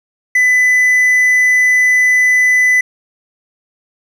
triangle tone, 2000 Hz, B6, 21 cents sharp, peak -6 dBFS, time 0.35-2.81 s, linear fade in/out 5 ms, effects none

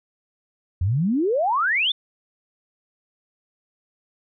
sine exponential sweep, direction up, 82.2 to 3631 Hz, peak -18 dBFS, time 0.81-1.92 s, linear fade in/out 5 ms, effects none

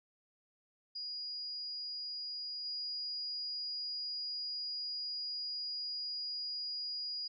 sine tone with level steps, 4882 Hz, D#8, 34 cents flat, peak -39 / -37 dBFS, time 0.95-7.28 s, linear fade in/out 10 ms, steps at 2.64 s, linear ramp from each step 20 ms, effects none

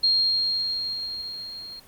sine tone with level ramp, 4230 Hz, C8, 18 cents sharp, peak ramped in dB -16 to -36 dBFS, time 0.03-1.8 s, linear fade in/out 10 ms, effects pink hiss -51 dBFS RMS until 1.87 s + Opus 32 kbps

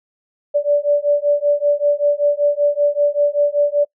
sine beating tone pair, 579 / 584.2 Hz, D5 / D5, -25 / -9 cents, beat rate 5.2 Hz, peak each -16 dBFS, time 0.54-3.85 s, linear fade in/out 20 ms, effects noise-tail reverb RT60 0.1 s tail -24 dB re dry

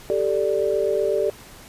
sine chord, G suspended second, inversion none, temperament equal, 392 / 440 / 587.3 Hz, G4 / A4 / D5, 0 / 0 / 0 cents, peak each -23 dBFS, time 0.1-1.3 s, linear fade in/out 0 ms, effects pink hiss -44 dBFS RMS until 1.68 s + resampled to 32000 Hz

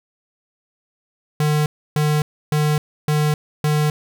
square tone bursts, 150.7 Hz, D3, 45 cents sharp, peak -16 dBFS, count 5, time 1.4-3.9 s, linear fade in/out 2 ms, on 260 ms, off 300 ms, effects none

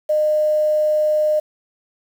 sine tone with quantisation, 610 Hz, D#5, 34 cents flat, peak -14 dBFS, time 0.09-1.4 s, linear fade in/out 10 ms, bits 7, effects none

